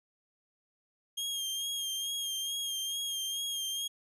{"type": "tone with vibrato", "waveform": "sawtooth", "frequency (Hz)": 3228, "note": "G#7", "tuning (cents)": -50, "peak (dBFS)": -30, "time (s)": [1.17, 3.88], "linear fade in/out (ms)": 10, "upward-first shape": "sine", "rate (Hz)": 2.3, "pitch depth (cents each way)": 35, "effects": ["resampled to 32000 Hz"]}